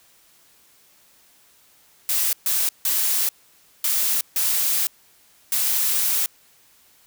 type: noise bursts at uneven times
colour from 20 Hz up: blue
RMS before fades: -21 dBFS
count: 6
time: 2.09-2.33 / 2.46-2.69 / 2.85-3.29 / 3.84-4.21 / 4.36-4.87 / 5.52-6.26 s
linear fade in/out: 2 ms
effects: white hiss -56 dBFS RMS until 7.06 s